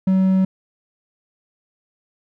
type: tone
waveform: triangle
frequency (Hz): 189.1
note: F#3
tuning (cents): +38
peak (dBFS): -11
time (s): 0.07-0.45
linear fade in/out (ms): 5
effects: none